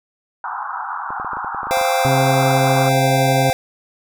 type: band-pass noise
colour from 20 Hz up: pink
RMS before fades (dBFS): -26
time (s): 0.44-2.89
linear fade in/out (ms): 2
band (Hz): 770 to 1500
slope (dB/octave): 96
type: clicks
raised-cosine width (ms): 1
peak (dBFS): -18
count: 12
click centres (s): 1.105 / 1.199 / 1.247 / 1.333 / 1.37 / 1.446 / 1.547 / 1.632 / 1.67 / 1.71 / 1.772 / 1.813
type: chord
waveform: square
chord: C suspended fourth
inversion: none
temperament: equal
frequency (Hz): 523.3 / 698.5 / 784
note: C5 / F5 / G5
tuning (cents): 0 / 0 / 0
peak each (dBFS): -21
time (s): 1.71-3.53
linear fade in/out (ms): 0
type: harmonic tone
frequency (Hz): 133.8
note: C3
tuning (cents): +39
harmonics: 1 / 2 / 3 / 4 / 5 / 6 / 7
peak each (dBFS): -17 / -23 / -27 / -29 / -31 / -33 / -34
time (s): 2.05-3.5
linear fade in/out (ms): 0
effects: none